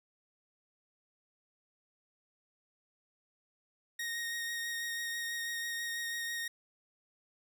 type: tone with vibrato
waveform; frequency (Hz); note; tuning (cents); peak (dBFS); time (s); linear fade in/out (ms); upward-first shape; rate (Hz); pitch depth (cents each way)
sawtooth; 1864.7; A#6; 0; -32; 3.99-6.48; 5; sine; 6.1; 13
effects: none